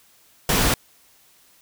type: noise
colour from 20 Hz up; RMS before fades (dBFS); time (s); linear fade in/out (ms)
pink; -19; 0.49-0.74; 2
effects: white hiss -56 dBFS RMS until 1.61 s